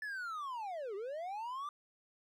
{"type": "linear two-way sweep", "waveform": "triangle", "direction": "down then up", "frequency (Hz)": [1756, 379, 1198], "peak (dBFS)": -37, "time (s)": [0.02, 1.69], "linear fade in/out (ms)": 2, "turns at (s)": 0.95, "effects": []}